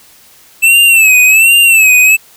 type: tone with vibrato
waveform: square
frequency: 2637 Hz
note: E7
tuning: in tune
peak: -4 dBFS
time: 0.62-2.17 s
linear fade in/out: 20 ms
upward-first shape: sine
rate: 1.3 Hz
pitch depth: 100 cents each way
effects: white hiss -42 dBFS RMS until 2.36 s